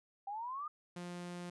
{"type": "exponential sweep", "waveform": "sine", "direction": "up", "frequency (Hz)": [780, 1244.5], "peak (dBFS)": -39, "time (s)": [0.27, 0.68], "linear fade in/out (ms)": 5}
{"type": "tone", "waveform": "sawtooth", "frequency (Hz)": 176.1, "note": "F3", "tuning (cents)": 15, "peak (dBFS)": -39, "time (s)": [0.96, 1.5], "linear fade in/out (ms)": 5}
{"effects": ["resampled to 24000 Hz"]}